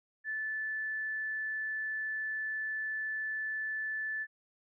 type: tone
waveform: sine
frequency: 1747 Hz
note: A6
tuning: 13 cents flat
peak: -33 dBFS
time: 0.24-4.27 s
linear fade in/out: 50 ms
effects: none